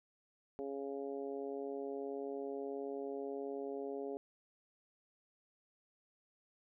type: harmonic tone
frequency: 138.59 Hz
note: C#3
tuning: in tune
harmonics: 2 / 3 / 4 / 5 / 6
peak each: -46 / -41 / -48 / -50 / -58 dBFS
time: 0.59-4.17 s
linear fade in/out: 0 ms
effects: none